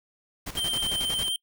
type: noise with tremolo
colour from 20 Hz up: pink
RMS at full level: -35 dBFS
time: 0.46-1.29 s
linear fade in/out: 10 ms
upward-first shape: square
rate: 11 Hz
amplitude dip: 70%
type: tone with vibrato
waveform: square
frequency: 3136 Hz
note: G7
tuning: in tune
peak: -26 dBFS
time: 0.57-1.36 s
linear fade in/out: 2 ms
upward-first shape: triangle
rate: 9.5 Hz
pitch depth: 19 cents each way
effects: noise-tail reverb RT60 0.1 s tail -25 dB re dry